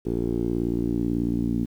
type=tone with low-pass filter sweep; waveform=10% pulse; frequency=58.27 Hz; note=A#1; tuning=in tune; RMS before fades=-25 dBFS; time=0.05-1.66 s; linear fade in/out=20 ms; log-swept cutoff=400 to 260 Hz; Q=3.5; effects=9-bit